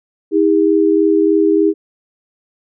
sine tone pair together, 320 / 403.3 Hz, D#4 / G4, +49 / +49 cents, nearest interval major third, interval 400 cents, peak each -12 dBFS, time 0.31-1.74 s, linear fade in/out 50 ms, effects none

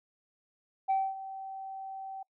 sine tone with ADSR envelope, 772 Hz, G5, 27 cents flat, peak -22 dBFS, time 0.88-2.23 s, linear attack 23 ms, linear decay 240 ms, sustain -16 dB, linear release 6 ms, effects noise-tail reverb RT60 0.1 s tail -25 dB re dry + tanh soft clip ceiling -22 dBFS

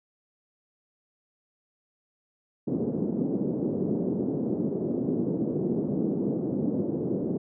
pink band-pass noise, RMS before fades -28 dBFS, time 2.67-7.38 s, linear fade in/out 10 ms, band 170 to 420 Hz, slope 24 dB/octave, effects none

